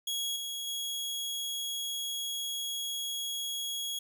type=tone with level steps; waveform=sawtooth; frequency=3322 Hz; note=G#7; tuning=in tune; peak=-28 / -32 / -30 dBFS; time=0.07-3.99 s; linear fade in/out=5 ms; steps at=0.36 / 0.67 s; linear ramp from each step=2 ms; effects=none